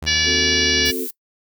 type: tone with pitch glide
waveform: sawtooth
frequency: 77.6 to 73.71 Hz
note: D#2 to D2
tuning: -4 to +7 cents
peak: -24 dBFS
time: 0.02-0.91 s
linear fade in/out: 5 ms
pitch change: -89 cents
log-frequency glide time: 0.61-0.78 s
type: harmonic tone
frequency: 576 Hz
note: D5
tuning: 34 cents flat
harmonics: 3 / 4 / 5 / 6 / 7 / 8 / 9 / 10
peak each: -22 / -24 / -22 / -26 / -24 / -25 / -25 / -24 dBFS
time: 0.06-0.92 s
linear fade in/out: 20 ms
type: chord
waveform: sine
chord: F# diminished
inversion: second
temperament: equal with one note detuned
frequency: 261.6 / 363.2 / 440 Hz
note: C4 / F#4 / A4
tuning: 0 / -32 / 0 cents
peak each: -27 dBFS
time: 0.24-1.08 s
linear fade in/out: 50 ms
type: noise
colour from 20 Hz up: violet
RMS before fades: -29 dBFS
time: 0.85-1.11 s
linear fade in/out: 10 ms
effects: noise-tail reverb RT60 0.1 s tail -21 dB re dry